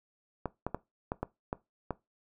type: clicks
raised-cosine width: 1 ms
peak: -18 dBFS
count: 7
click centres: 0.457 / 0.666 / 0.746 / 1.119 / 1.23 / 1.529 / 1.907 s
effects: noise-tail reverb RT60 0.2 s tail -19 dB re dry